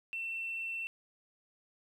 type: tone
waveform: triangle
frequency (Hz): 2692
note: E7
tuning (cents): +36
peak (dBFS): -32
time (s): 0.13-0.87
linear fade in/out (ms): 0
effects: tanh soft clip ceiling -33 dBFS + 12-bit